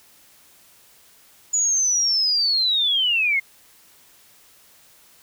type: linear sweep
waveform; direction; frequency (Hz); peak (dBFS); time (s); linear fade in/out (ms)
sine; down; 6930 to 2097; -17; 1.53-3.4; 10
effects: white hiss -53 dBFS RMS until 5.22 s